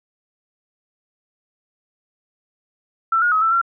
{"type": "tone with pitch steps", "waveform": "sine", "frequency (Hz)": [1337, 1435, 1275, 1328, 1367], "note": ["E6", "F6", "D#6", "E6", "F6"], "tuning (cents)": [24, 47, 42, 12, -37], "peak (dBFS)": -14, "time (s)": [3.12, 3.615], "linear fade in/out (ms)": 5, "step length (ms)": 99, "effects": []}